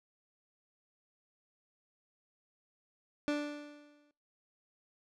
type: tone with exponential decay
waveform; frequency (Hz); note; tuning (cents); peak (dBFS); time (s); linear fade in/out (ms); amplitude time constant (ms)
30% pulse; 293.7; D4; 0; -26; 3.28-4.11; 0; 180
effects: noise-tail reverb RT60 0.4 s tail -24 dB re dry + low-pass 5000 Hz 12 dB/octave